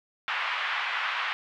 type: band-pass noise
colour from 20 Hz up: pink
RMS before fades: -30 dBFS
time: 0.28-1.33 s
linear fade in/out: 0 ms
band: 1000 to 3000 Hz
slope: 24 dB/octave
effects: none